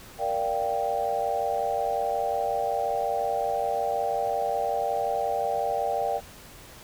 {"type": "chord", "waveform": "sine", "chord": "G minor seventh", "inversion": "first", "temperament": "equal", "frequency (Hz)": [466.2, 587.3, 698.5, 784], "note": ["Bb4", "D5", "F5", "G5"], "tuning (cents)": [0, 0, 0, 0], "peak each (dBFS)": [-32, -30, -30, -28], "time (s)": [0.18, 6.21], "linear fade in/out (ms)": 50, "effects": ["pink hiss -47 dBFS RMS until 6.83 s"]}